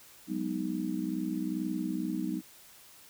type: chord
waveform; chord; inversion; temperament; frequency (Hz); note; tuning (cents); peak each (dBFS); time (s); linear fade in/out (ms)
sine; G# minor seventh; third; just; 186.89 / 207.7 / 249.2 / 311.5; F#3 / G#3 / B3 / D#4; +18 / 0 / +16 / +2; -36 / -39 / -36 / -34; 0.27-2.42; 50
effects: white hiss -55 dBFS RMS until 3.09 s